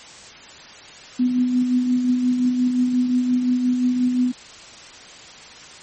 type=tone with tremolo; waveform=sine; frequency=249.5 Hz; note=B3; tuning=18 cents sharp; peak=-14 dBFS; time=1.19-4.32 s; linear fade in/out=10 ms; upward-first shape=sine; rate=5.7 Hz; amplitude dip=45%; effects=white hiss -41 dBFS RMS until 5.82 s + MP3 32 kbps